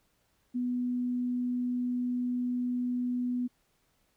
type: tone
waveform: sine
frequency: 246.9 Hz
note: B3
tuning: in tune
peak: -28 dBFS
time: 0.54-3.48 s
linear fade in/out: 20 ms
effects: pink hiss -72 dBFS RMS until 4.16 s